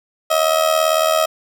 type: tone with amplitude modulation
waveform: 30% pulse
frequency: 637 Hz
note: D#5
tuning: 41 cents sharp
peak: -8 dBFS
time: 0.3-1.26 s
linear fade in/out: 10 ms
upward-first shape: sine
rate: 78 Hz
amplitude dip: 70%
effects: none